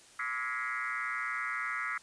sine tone with frequency modulation, 1661.2 Hz, G#6, in tune, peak -32 dBFS, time 0.19-1.98 s, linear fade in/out 5 ms, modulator 123 Hz, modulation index 3.9, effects white hiss -57 dBFS RMS until 2.02 s + resampled to 22050 Hz

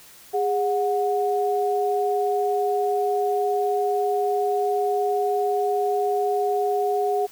sine tone pair together, 410.3 / 731 Hz, G#4 / F#5, -21 / -21 cents, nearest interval minor seventh, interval 1000 cents, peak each -22 / -23 dBFS, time 0.33-7.27 s, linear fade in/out 20 ms, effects white hiss -48 dBFS RMS until 7.31 s

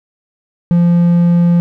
triangle tone, 172.7 Hz, F3, 19 cents flat, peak -5 dBFS, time 0.71-1.6 s, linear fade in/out 0 ms, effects none

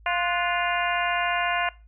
harmonic tone with a mistuned harmonic, 349.2 Hz, F4, in tune, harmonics 2 / 3 / 4 / 5 / 6 / 7 / 8, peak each -27 / -29 / -30 / -31 / -32 / -32 / -33 dBFS, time 0.06-1.69 s, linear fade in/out 2 ms, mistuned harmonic 4, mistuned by +83 cents, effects noise-tail reverb RT60 0.3 s tail -21 dB re dry + added 54 Hz sine -48 dBFS peak until 1.87 s

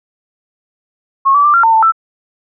sine tone with pitch steps, 1089 / 1152 / 1181 / 1377 / 905 / 887 / 1328 Hz, C#6 / D6 / D6 / F6 / A5 / A5 / E6, -31 / -34 / +9 / -25 / +48 / +14 / +12 cents, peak -6 dBFS, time 1.25-1.922 s, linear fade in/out 20 ms, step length 96 ms, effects none

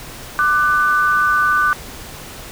sine tone pair together, 1184 / 1495.8 Hz, D6 / F#6, +14 / +18 cents, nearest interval major third, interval 404 cents, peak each -15 dBFS, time 0.39-1.73 s, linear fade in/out 0 ms, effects pink hiss -34 dBFS RMS until 2.51 s

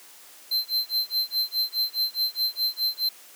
square tone with tremolo, 4107 Hz, C8, 33 cents flat, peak -21 dBFS, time 0.51-3.09 s, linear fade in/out 5 ms, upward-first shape sine, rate 4.8 Hz, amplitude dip 100%, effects white hiss -49 dBFS RMS until 3.35 s + high-pass 300 Hz 12 dB/octave

